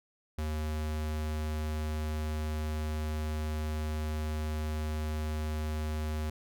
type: tone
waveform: square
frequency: 77 Hz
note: D#2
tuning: 17 cents flat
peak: -32 dBFS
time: 0.38-6.3 s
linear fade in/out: 5 ms
effects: none